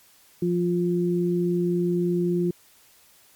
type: tone pair together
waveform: sine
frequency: 174.61 / 351.2 Hz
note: F3 / F4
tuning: 0 / +10 cents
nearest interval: octave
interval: 1210 cents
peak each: -23 dBFS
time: 0.42-2.51 s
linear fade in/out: 5 ms
effects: white hiss -56 dBFS RMS until 3.35 s + MP3 96 kbps